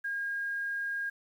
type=tone; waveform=sine; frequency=1623 Hz; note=G#6; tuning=40 cents flat; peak=-31 dBFS; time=0.04-1.1 s; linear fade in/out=10 ms; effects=10-bit